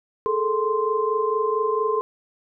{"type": "tone cluster", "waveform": "sine", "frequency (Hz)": [422.6, 447, 1044], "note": ["G#4", "A4", "C6"], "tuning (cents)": [30, 27, -4], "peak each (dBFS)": -24, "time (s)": [0.26, 2.01], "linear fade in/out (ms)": 0, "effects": []}